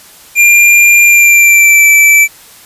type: tone with pitch glide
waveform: square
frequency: 2393 to 2322 Hz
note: D7 to D7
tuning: +32 to -20 cents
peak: -3 dBFS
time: 0.35-2.28 s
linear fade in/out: 50 ms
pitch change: -52 cents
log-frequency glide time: 1.04-1.89 s
effects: white hiss -37 dBFS RMS until 2.65 s + resampled to 32000 Hz